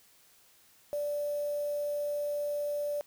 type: tone with quantisation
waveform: sine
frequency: 585 Hz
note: D5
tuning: 7 cents flat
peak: -30 dBFS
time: 0.93-3.01 s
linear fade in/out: 0 ms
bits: 8
effects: white hiss -62 dBFS RMS until 3.06 s